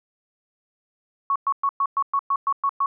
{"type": "tone bursts", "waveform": "sine", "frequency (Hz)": 1108.7, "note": "C#6", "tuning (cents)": 0, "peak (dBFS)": -18, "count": 10, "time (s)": [1.3, 2.86], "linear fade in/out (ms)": 2, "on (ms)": 57, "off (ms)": 110, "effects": []}